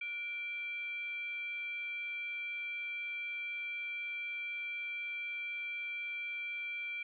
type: tone with frequency modulation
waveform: sine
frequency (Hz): 2349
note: D7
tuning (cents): 0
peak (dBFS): -37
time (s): 0.01-7.03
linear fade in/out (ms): 5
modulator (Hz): 896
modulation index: 0.34
effects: none